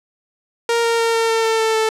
sawtooth tone with pitch steps, 466.2 / 462.4 / 458.7 / 455 / 451.4 / 447.7 / 444.1 / 440.5 Hz, A#4 / A#4 / A#4 / A#4 / A4 / A4 / A4 / A4, 0 / -14 / -28 / -42 / +44 / +30 / +16 / +2 cents, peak -11 dBFS, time 0.69-1.89 s, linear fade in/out 2 ms, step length 150 ms, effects low-pass 9000 Hz 12 dB/octave

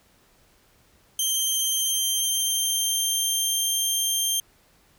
15% pulse tone with pitch glide, 3146 to 3172 Hz, G7 to G7, +6 to +20 cents, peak -15 dBFS, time 1.19-4.4 s, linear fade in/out 2 ms, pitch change +14 cents, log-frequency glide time 1.76-3.79 s, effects pink hiss -60 dBFS RMS until 4.98 s

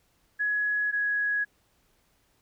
sine tone pair in turn, 1681 / 1669.4 Hz, G#6 / G#6, +20 / +9 cents, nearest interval unison, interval 11 cents, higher first, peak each -24 dBFS, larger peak neither, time 0.39-0.92 / 0.92-1.45 s, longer neither, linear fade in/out 20 ms, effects pink hiss -68 dBFS RMS until 2.41 s

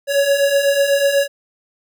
square beating tone pair, 554.4 / 562.5 Hz, C#5 / C#5, 0 / +25 cents, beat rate 8.1 Hz, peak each -20 / -15 dBFS, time 0.07-1.28 s, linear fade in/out 50 ms, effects none

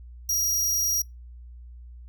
sawtooth tone, 5710 Hz, F8, 37 cents sharp, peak -20 dBFS, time 0.29-1.02 s, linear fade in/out 5 ms, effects noise-tail reverb RT60 0.2 s tail -26 dB re dry + added 60 Hz sine -41 dBFS peak until 2.08 s

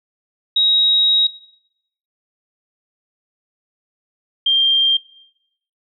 sine tone pair in turn, 3802 / 3184 Hz, A#7 / G7, +33 / +26 cents, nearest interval minor third, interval 307 cents, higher first, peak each -12 dBFS, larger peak neither, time 0.56-1.27 / 4.46-4.97 s, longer first, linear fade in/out 5 ms, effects noise-tail reverb RT60 0.8 s tail -19 dB re dry

